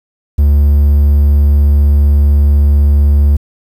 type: tone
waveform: triangle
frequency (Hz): 72.1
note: D2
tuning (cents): -31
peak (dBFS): -3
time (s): 0.38-3.37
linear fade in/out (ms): 10
effects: 7-bit